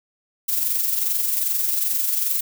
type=noise with amplitude modulation; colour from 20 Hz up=violet; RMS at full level=-20 dBFS; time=0.48-2.41 s; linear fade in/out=10 ms; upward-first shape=sine; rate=22.5 Hz; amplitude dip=45%; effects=none